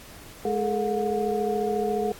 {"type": "tone cluster", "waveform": "sine", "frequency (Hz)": [210.9, 419.4, 453.6, 722], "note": ["G#3", "G#4", "A#4", "F#5"], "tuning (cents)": [27, 17, -47, -43], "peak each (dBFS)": [-31, -26, -30, -29], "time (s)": [0.45, 2.12], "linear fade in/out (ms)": 2, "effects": ["pink hiss -46 dBFS RMS until 2.19 s", "AAC 64 kbps"]}